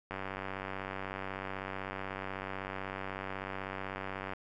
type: click train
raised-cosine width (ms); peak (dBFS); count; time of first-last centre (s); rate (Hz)
0.5; -23; 407; 0.11-4.335; 96.1
effects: none